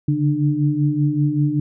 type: tone cluster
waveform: sine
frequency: 142 / 147.2 / 299.2 Hz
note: C#3 / D3 / D4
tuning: +42 / +4 / +32 cents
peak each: -20 dBFS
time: 0.08-1.6 s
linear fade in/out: 5 ms
effects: none